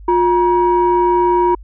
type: tone pair together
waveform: sine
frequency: 354.8 / 953 Hz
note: F4 / A#5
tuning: +27 / +38 cents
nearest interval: octave + perfect fourth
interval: 1711 cents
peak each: -12 dBFS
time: 0.08-1.55 s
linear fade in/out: 5 ms
effects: tanh soft clip ceiling -5 dBFS + added 50 Hz sine -33 dBFS peak until 1.63 s